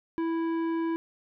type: tone with tanh clipping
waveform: triangle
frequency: 329.6 Hz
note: E4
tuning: in tune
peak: -28 dBFS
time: 0.18-0.96 s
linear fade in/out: 0 ms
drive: 16 dB
effects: none